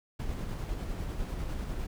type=noise with tremolo; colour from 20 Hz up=brown; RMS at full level=-34 dBFS; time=0.19-1.87 s; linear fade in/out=10 ms; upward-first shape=square; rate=10 Hz; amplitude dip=25%; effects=none